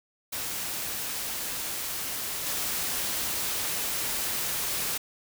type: noise with level steps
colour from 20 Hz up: white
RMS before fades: -33 / -30 dBFS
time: 0.32-4.98 s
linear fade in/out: 10 ms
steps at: 2.46 s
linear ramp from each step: 5 ms
effects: none